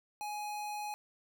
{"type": "tone", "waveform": "square", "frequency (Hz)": 836, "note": "G#5", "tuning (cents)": 11, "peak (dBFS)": -38, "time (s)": [0.21, 0.94], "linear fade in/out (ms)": 0, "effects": []}